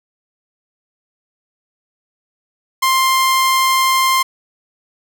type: tone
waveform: sawtooth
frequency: 1052 Hz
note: C6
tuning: 9 cents sharp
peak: -8 dBFS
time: 2.82-4.23 s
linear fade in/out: 10 ms
effects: none